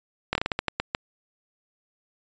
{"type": "slowing click train", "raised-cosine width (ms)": 0.3, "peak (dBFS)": -8, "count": 10, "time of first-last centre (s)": [0.33, 0.949], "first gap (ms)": 22, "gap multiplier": 1.27, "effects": ["resampled to 16000 Hz"]}